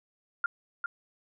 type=tone with echo; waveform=sine; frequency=1400 Hz; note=F6; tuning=4 cents sharp; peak=-24 dBFS; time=0.44-0.46 s; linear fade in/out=2 ms; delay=400 ms; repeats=1; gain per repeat=-5 dB; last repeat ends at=0.86 s; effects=none